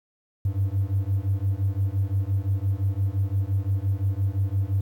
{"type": "beating tone pair", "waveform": "triangle", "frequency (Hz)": [94.9, 100.7], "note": ["F#2", "G2"], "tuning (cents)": [44, 47], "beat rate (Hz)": 5.8, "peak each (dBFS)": -22, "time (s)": [0.45, 4.81], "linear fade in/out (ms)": 5, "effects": ["tanh soft clip ceiling -15 dBFS", "9-bit"]}